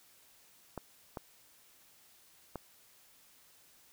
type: clicks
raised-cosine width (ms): 1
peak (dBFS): -25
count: 3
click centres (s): 0.777 / 1.172 / 2.557
effects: white hiss -63 dBFS RMS until 3.92 s